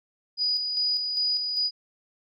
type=tone with tremolo; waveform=sine; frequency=4929 Hz; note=D#8; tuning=17 cents flat; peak=-22 dBFS; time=0.37-1.71 s; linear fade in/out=50 ms; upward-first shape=square; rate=2.5 Hz; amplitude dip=40%; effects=none